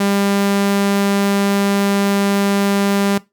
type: tone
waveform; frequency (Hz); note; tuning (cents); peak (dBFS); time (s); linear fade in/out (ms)
sawtooth; 199.6; G3; +32; -10; 0-3.18; 5
effects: noise-tail reverb RT60 0.2 s tail -19 dB re dry